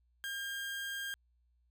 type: tone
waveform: 30% pulse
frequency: 1607 Hz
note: G6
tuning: 43 cents sharp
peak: -35 dBFS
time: 0.24-1.14 s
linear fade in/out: 0 ms
effects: added 60 Hz sine -69 dBFS peak until 1.7 s